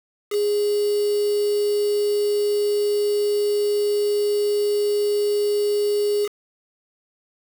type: tone with quantisation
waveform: sine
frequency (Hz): 412.8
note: G#4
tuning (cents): -10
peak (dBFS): -18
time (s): 0.3-6.29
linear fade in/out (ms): 50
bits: 5
effects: none